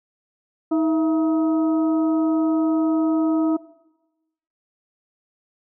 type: harmonic tone with a mistuned harmonic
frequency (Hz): 317.3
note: D#4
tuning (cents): +34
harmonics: 1 / 2 / 3 / 4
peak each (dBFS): -17 / -27 / -34 / -34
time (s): 0.71-3.57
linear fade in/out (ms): 10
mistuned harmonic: 2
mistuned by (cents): +79
effects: noise-tail reverb RT60 1.0 s tail -19 dB re dry